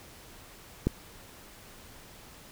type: click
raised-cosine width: 3 ms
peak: -11 dBFS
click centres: 0.87 s
effects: pink hiss -51 dBFS RMS until 2.51 s